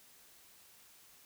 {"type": "silence", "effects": ["white hiss -61 dBFS RMS until 1.25 s"]}